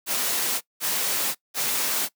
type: noise bursts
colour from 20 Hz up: white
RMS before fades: -25 dBFS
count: 3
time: 0.06-2.09 s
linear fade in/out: 50 ms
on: 550 ms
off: 190 ms
effects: noise-tail reverb RT60 0.1 s tail -21 dB re dry + high-pass 200 Hz 12 dB/octave